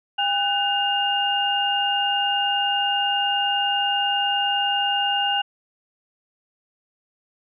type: tone cluster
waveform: sine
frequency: 804 / 1505 / 2825 Hz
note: G5 / F#6 / F7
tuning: +44 / +29 / +19 cents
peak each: -23 / -28 / -22 dBFS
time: 0.18-5.42 s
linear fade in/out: 10 ms
effects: none